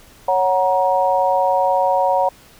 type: chord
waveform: sine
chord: F# major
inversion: second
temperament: equal with one note detuned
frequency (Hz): 554.4 / 740 / 943.2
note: C#5 / F#5 / A#5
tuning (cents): 0 / 0 / +20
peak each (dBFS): -18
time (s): 0.28-2.29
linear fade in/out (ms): 5
effects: pink hiss -47 dBFS RMS until 2.59 s